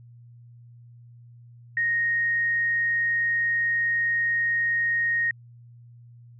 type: tone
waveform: sine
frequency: 1864.7 Hz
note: A#6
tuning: in tune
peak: -21 dBFS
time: 1.77-5.31 s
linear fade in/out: 2 ms
effects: added 119 Hz sine -46 dBFS peak until 6.39 s